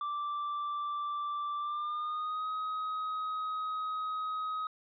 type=tone with pitch glide; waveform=triangle; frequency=1172 to 1263.4 Hz; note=D6 to D#6; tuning=-4 to +26 cents; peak=-31 dBFS; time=0.01-4.67 s; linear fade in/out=2 ms; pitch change=+130 cents; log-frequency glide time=1.58-2.48 s; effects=resampled to 11025 Hz